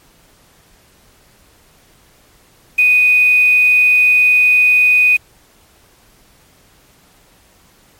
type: tone with quantisation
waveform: sine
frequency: 2487 Hz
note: D#7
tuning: 1 cent flat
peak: -7 dBFS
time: 2.78-5.17 s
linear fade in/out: 10 ms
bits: 5
effects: pink hiss -50 dBFS RMS until 7.99 s + MP3 64 kbps